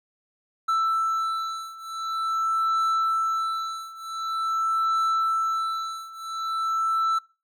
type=beating tone pair; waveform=triangle; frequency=1325 / 1325.46 Hz; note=E6 / E6; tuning=+9 / +9 cents; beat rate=0.46 Hz; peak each=-25 / -23 dBFS; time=0.68-7.19 s; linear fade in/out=10 ms; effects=noise-tail reverb RT60 0.3 s tail -21 dB re dry